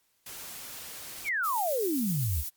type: noise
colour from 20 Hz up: white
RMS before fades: -42 dBFS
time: 0.26-1.29 s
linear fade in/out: 5 ms
type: exponential sweep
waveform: sine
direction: down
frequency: 2484 to 65.41 Hz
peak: -26 dBFS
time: 1.24-2.44 s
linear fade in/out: 50 ms
type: noise with tremolo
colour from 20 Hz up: violet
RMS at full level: -34 dBFS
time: 1.43-2.5 s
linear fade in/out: 20 ms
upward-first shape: triangle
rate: 7.8 Hz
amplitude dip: 25%
effects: white hiss -71 dBFS RMS until 2.56 s + MP3 96 kbps